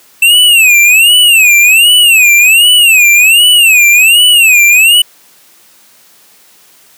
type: tone with vibrato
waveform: square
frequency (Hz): 2650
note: E7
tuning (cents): +9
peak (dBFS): -3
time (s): 0.22-5.02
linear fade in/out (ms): 5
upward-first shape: sine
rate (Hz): 1.3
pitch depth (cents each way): 200
effects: white hiss -43 dBFS RMS until 6.97 s + high-pass 150 Hz 12 dB/octave